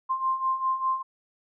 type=beating tone pair; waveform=sine; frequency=1046.5 / 1051.5 Hz; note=C6 / C6; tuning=0 / +8 cents; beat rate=5 Hz; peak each=-30 / -25 dBFS; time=0.09-1.03 s; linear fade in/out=20 ms; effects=none